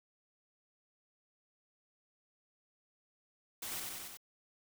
white noise with echo, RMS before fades -42 dBFS, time 3.62-3.8 s, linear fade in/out 5 ms, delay 93 ms, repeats 4, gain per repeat -2 dB, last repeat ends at 4.172 s, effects none

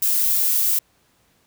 violet noise, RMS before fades -19 dBFS, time 0.02-0.79 s, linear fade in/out 5 ms, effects pink hiss -61 dBFS RMS until 1.46 s + high-pass 60 Hz 12 dB/octave

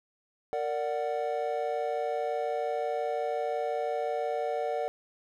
triangle chord, Bb augmented, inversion none, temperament equal with one note detuned, 461.6 / 587.3 / 740 Hz, Bb4 / D5 / F#5, -17 / 0 / 0 cents, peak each -31 dBFS, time 0.53-4.88 s, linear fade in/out 0 ms, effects none

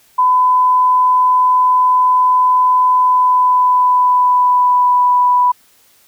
sine tone with pitch glide, 1006 to 988.7 Hz, B5 to B5, +32 to +2 cents, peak -8 dBFS, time 0.18-5.52 s, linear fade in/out 10 ms, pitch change -30 cents, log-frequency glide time 2.94-5.05 s, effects white hiss -51 dBFS RMS until 6.07 s

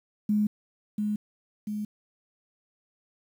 sine tone with echo, 210 Hz, G#3, 19 cents sharp, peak -21 dBFS, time 0.29-0.47 s, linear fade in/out 5 ms, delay 690 ms, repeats 2, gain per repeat -4 dB, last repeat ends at 1.85 s, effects 9-bit

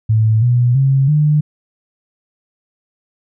sine tone with pitch steps, 110 / 122.05 / 135.43 / 150.26 Hz, A2 / B2 / C#3 / D3, 0 / -20 / -40 / +40 cents, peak -9 dBFS, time 0.09-1.41 s, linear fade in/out 10 ms, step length 330 ms, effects none

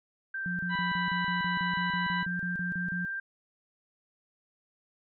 sine tone with pitch glide, 1568 to 1579.8 Hz, G6 to G6, 0 to +13 cents, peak -32 dBFS, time 0.34-3.2 s, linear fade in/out 5 ms, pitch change +13 cents, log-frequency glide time 1.64-2.37 s
sine tone bursts, 177.3 Hz, F3, 26 cents sharp, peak -32 dBFS, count 16, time 0.46-3.05 s, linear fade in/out 0 ms, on 130 ms, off 34 ms
harmonic tone, 987.8 Hz, B5, in tune, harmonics 1 / 2 / 3 / 4, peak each -32 / -36 / -41 / -43 dBFS, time 0.69-2.26 s, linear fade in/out 50 ms
effects none

